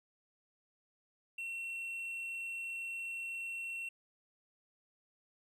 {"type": "tone", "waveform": "triangle", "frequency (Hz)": 2717, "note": "F7", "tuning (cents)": -48, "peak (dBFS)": -37, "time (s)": [1.38, 3.89], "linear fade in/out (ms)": 5, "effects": []}